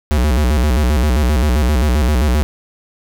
square tone with vibrato, 68 Hz, C#2, 33 cents flat, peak -12 dBFS, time 0.11-2.43 s, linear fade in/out 0 ms, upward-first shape square, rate 7.6 Hz, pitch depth 180 cents each way, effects none

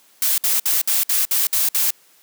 blue noise bursts, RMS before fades -18 dBFS, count 8, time 0.22-1.906 s, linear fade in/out 2 ms, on 160 ms, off 58 ms, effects white hiss -54 dBFS RMS until 2.22 s + high-pass 200 Hz 12 dB/octave

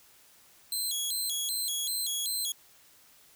15% pulse tone with vibrato, 3700 Hz, A#7, 14 cents flat, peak -23 dBFS, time 0.72-2.52 s, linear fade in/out 2 ms, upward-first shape square, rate 2.6 Hz, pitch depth 180 cents each way, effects white hiss -59 dBFS RMS until 3.35 s

